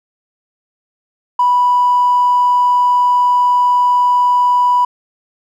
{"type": "tone with tanh clipping", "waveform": "triangle", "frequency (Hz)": 984, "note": "B5", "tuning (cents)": -7, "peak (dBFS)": -8, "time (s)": [1.39, 4.85], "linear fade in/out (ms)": 5, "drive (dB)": 1, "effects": []}